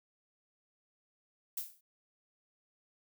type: noise with exponential decay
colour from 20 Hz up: violet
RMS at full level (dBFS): -34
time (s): 1.57-1.81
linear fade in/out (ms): 5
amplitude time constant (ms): 52
effects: none